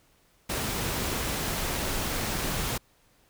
pink noise, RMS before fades -30 dBFS, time 0.49-2.78 s, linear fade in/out 10 ms, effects pink hiss -64 dBFS RMS until 3.29 s

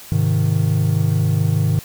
triangle chord, Ab major, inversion none, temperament equal, 103.83 / 130.81 / 155.56 Hz, Ab2 / C3 / Eb3, 0 / 0 / 0 cents, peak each -16 / -19 / -16 dBFS, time 0.12-1.79 s, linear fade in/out 0 ms, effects white hiss -39 dBFS RMS until 1.84 s

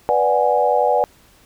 sine chord, G# half-diminished seventh, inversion first, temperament equal, 493.9 / 587.3 / 740 / 830.6 Hz, B4 / D5 / F#5 / G#5, 0 / 0 / 0 / 0 cents, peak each -19 dBFS, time 0.09-1.04 s, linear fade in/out 0 ms, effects pink hiss -52 dBFS RMS until 1.45 s

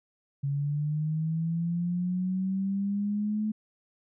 sine linear sweep, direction up, 138.8 to 216 Hz, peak -26 dBFS, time 0.43-3.52 s, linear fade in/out 10 ms, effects none

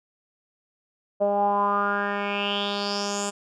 10% pulse tone with low-pass filter sweep, 202.5 Hz, G#3, 43 cents flat, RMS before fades -25 dBFS, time 1.2-3.31 s, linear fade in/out 20 ms, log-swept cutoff 610 to 8000 Hz, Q 6.1, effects none

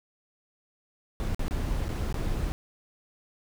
brown noise with dropouts, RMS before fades -29 dBFS, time 1.2-2.52 s, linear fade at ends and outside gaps 0 ms, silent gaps 1.346-1.394 / 1.481-1.509 / 1.882-1.89 / 2.126-2.143 s, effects none

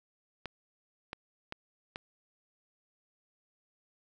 clicks, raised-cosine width 0.3 ms, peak -22 dBFS, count 4, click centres 0.457 / 1.131 / 1.524 / 1.959 s, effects none

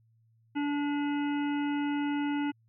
harmonic tone with a mistuned harmonic, 289.5 Hz, D4, 25 cents flat, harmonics 1 / 3 / 5 / 7 / 9 / 10, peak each -28 / -38 / -42 / -45 / -47 / -48 dBFS, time 0.55-2.52 s, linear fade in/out 20 ms, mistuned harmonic 9, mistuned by -35 cents, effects added 113 Hz sine -63 dBFS peak until 2.68 s

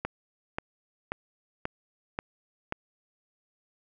click train, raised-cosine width 0.5 ms, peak -15 dBFS, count 6, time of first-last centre 0.05-2.724 s, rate 1.87 Hz, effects none

